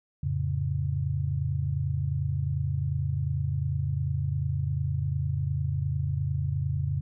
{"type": "chord", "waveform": "sine", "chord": "F augmented", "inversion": "none", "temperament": "equal", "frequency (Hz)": [87.31, 110, 138.59], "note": ["F2", "A2", "C#3"], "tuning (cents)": [0, 0, 0], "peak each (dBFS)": [-30, -33, -28], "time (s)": [0.23, 7.01], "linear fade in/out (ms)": 5, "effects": []}